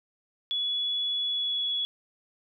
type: tone with pitch glide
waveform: sine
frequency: 3398 to 3378 Hz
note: G#7 to G#7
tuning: +39 to +29 cents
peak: -26 dBFS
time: 0.51-1.85 s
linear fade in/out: 0 ms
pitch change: -10 cents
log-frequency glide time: 1.24-1.67 s
effects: none